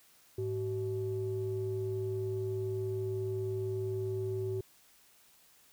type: tone pair together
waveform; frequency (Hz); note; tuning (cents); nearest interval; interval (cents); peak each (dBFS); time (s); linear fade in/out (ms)
sine; 106.4 / 379.2; G#2 / F#4; +42 / +43; octave + minor seventh; 2201; -35 / -33; 0.38-4.61; 5
effects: tanh soft clip ceiling -26 dBFS + white hiss -63 dBFS RMS until 5.72 s